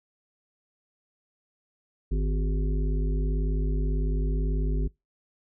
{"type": "harmonic tone with a mistuned harmonic", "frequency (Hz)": 50.5, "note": "G#1", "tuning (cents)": -48, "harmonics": [1, 3, 5, 7, 8], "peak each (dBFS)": [-23, -33, -37, -40, -41], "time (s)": [2.11, 4.88], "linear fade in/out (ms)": 10, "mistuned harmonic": 7, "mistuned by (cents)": 59, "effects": ["noise-tail reverb RT60 0.2 s tail -24 dB re dry"]}